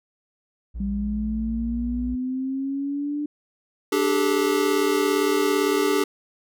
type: tone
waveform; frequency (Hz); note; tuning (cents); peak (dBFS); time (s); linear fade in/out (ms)
triangle; 58.3; A#1; +1; -27; 0.74-2.16; 20
type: linear sweep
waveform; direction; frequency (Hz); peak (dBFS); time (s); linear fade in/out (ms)
sine; up; 196 to 296.8; -24; 0.8-3.26; 5
type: chord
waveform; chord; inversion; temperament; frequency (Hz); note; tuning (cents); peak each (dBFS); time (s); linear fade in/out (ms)
square; D suspended fourth; none; equal with one note detuned; 293.7 / 392 / 429.7; D4 / G4 / A4; 0 / 0 / -41; -25 / -23 / -25; 3.92-6.04; 5
effects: none